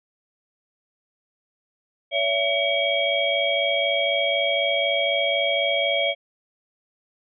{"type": "tone cluster", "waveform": "sine", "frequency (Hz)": [564, 668, 2267, 3259], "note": ["C#5", "E5", "C#7", "G#7"], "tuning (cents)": [30, 23, 38, -33], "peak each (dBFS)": -25, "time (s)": [2.11, 6.15], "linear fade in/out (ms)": 50, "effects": []}